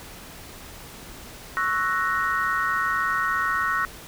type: chord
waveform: sine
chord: F# dominant seventh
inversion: second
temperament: equal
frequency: 1108.7 / 1318.5 / 1480 / 1864.7 Hz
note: C#6 / E6 / F#6 / A#6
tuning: 0 / 0 / 0 / 0 cents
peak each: -27 dBFS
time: 1.57-3.85 s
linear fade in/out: 0 ms
effects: pink hiss -42 dBFS RMS until 4.07 s